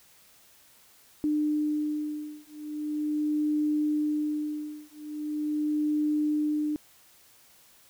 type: beating tone pair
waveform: sine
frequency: 300.6 / 301.01 Hz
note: D4 / D4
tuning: +40 / +43 cents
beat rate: 0.41 Hz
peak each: -29 dBFS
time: 1.24-6.76 s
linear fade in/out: 0 ms
effects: white hiss -58 dBFS RMS until 7.89 s